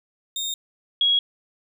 30% pulse / sine tone pair in turn, 3678 / 3314 Hz, A#7 / G#7, -24 / -4 cents, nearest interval major second, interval 180 cents, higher first, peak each -23 / -16 dBFS, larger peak second, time 0.36-0.54 / 1.01-1.19 s, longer neither, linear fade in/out 2 ms, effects none

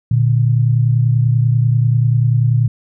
sine tone pair together, 117.7 / 147.98 Hz, A#2 / D3, +17 / +13 cents, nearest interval major third, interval 396 cents, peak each -11 / -17 dBFS, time 0.11-2.68 s, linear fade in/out 5 ms, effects none

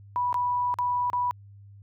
sine tone with dropouts, 982 Hz, B5, 10 cents flat, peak -23 dBFS, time 0.16-1.31 s, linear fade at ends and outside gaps 0 ms, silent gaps 0.328-0.343 / 0.741-0.787 / 1.1-1.132 s, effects added 100 Hz sine -46 dBFS peak until 1.82 s

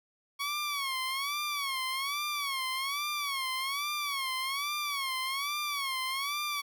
15% pulse tone with vibrato, 1112 Hz, C#6, 5 cents sharp, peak -25 dBFS, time 0.39-6.62 s, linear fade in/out 20 ms, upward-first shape sine, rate 1.2 Hz, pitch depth 120 cents each way, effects none

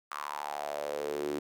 sawtooth tone with high-pass filter sweep, 73.42 Hz, D2, in tune, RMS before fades -36 dBFS, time 0.11-1.39 s, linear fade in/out 5 ms, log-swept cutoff 1200 to 320 Hz, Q 5.5, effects none

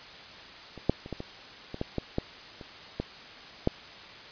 clicks, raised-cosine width 2 ms, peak -29 / -8 / -27 / -20 / -22 / -23 / -16 / -15 / -13 / -29 / -16 / -9 dBFS, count 12, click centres 0.777 / 0.896 / 1.061 / 1.127 / 1.204 / 1.744 / 1.814 / 1.983 / 2.184 / 2.612 / 3 / 3.674 s, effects white hiss -46 dBFS RMS until 4.31 s + resampled to 11025 Hz

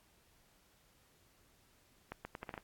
accelerating click train, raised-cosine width 0.5 ms, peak -27 dBFS, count 7, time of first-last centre 2.12-2.578 s, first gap 130 ms, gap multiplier 0.78, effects pink hiss -69 dBFS RMS until 2.63 s + AAC 64 kbps

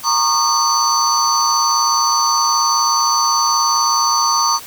sine tone cluster, 931 / 1096 / 1215 / 4536 / 6030 Hz, A#5 / C#6 / D#6 / C#8 / F#8, -2 / -20 / -42 / +39 / +32 cents, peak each -19 dBFS, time 0.03-4.6 s, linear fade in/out 50 ms, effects white hiss -35 dBFS RMS until 4.66 s

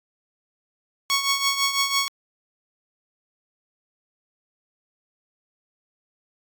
10% pulse tone with tremolo, 1108.7 Hz, C#6, in tune, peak -9 dBFS, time 1.1-2.08 s, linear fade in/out 0 ms, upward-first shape triangle, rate 6 Hz, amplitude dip 70%, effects AAC 64 kbps

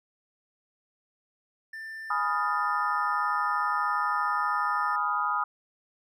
triangle tone, 1781 Hz, A6, 21 cents sharp, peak -35 dBFS, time 1.73-4.96 s, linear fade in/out 5 ms
sine chord, F half-diminished seventh, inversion first, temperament equal, 830.6 / 987.8 / 1244.5 / 1396.9 Hz, Ab5 / Cb6 / Eb6 / F6, 0 / 0 / 0 / 0 cents, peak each -33 / -32 / -27 / -33 dBFS, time 2.1-5.44 s, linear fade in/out 5 ms
effects none

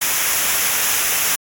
white noise with comb filter, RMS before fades -18 dBFS, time 0.01-1.36 s, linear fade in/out 10 ms, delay 0.23 ms, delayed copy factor -0.55, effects AAC 64 kbps

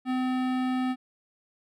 sine tone with hard clipping, 255.8 Hz, C4, 39 cents flat, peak -27 dBFS, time 0.05-0.96 s, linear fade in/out 50 ms, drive 18 dB, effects none

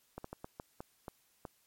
slowing click train, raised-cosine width 1 ms, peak -28 dBFS, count 8, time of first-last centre 0.18-1.452 s, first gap 64 ms, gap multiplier 1.34, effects white hiss -71 dBFS RMS until 1.66 s + MP3 64 kbps

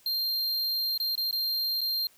square tone with dropouts, 4186 Hz, C8, in tune, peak -27 dBFS, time 0.06-2.07 s, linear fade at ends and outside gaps 2 ms, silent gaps 0.977-1 / 1.154-1.177 / 1.311-1.327 / 1.808-1.814 s, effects white hiss -60 dBFS RMS until 2.17 s

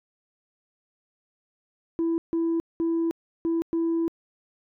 sine tone bursts at uneven times, 331.6 Hz, E4, 10 cents sharp, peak -20 dBFS, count 5, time 1.99-2.18 / 2.33-2.6 / 2.8-3.11 / 3.45-3.62 / 3.73-4.08 s, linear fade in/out 0 ms, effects tanh soft clip ceiling -20 dBFS

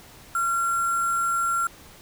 sine tone with sample-and-hold, 1373 Hz, F6, 30 cents flat, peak -21 dBFS, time 0.35-1.67 s, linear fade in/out 2 ms, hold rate 8820 Hz, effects pink hiss -48 dBFS RMS until 2.01 s

